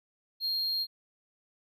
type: tone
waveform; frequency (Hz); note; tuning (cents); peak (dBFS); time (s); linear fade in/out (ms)
triangle; 4228; C8; +17; -27; 0.4-0.87; 50
effects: none